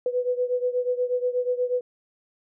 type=beating tone pair; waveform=sine; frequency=493.9 / 502.2 Hz; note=B4 / B4; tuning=0 / +29 cents; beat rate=8.3 Hz; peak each=-24 / -27 dBFS; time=0.06-1.81 s; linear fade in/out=2 ms; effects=none